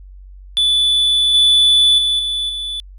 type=tone with level steps; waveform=triangle; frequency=3473 Hz; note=A7; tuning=23 cents flat; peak=-10 / -7 / -12 / -16 / -20 dBFS; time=0.57-2.8 s; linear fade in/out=0 ms; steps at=1.34 / 1.98 / 2.19 / 2.49 s; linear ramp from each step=5 ms; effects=added 47 Hz sine -35 dBFS peak until 2.98 s + resampled to 32000 Hz